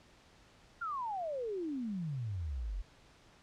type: exponential sweep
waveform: sine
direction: down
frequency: 1430 to 41.9 Hz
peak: -35 dBFS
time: 0.81-2.82 s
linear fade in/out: 10 ms
effects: pink hiss -62 dBFS RMS until 3.42 s + low-pass 6000 Hz 12 dB/octave